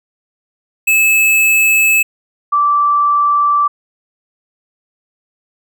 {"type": "tone pair in turn", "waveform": ["square", "sine"], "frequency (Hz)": [2602, 1165.8], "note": ["E7", "D6"], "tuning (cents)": [-23, -13], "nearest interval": "octave + major second", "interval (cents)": 1390, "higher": "first", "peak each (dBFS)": -9, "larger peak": "neither", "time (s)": [[0.87, 2.03], [2.52, 3.68]], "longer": "neither", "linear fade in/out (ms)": 10, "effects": []}